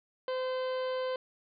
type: harmonic tone with a mistuned harmonic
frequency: 514 Hz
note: C5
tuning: 31 cents flat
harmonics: 1 / 2 / 3 / 4 / 5 / 6 / 7 / 8 / 9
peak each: -31 / -40 / -46 / -51 / -56 / -48 / -58 / -54 / -55 dBFS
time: 0.28-1.16 s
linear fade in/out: 2 ms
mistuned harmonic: 5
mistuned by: +21 cents
effects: none